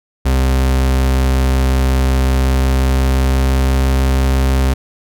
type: tone with pitch glide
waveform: 40% pulse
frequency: 65.41 to 66.02 Hz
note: C2 to C2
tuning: 0 to +16 cents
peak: -10 dBFS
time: 0.25-4.74 s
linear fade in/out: 10 ms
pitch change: +16 cents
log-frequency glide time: 2.18-3.88 s
effects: none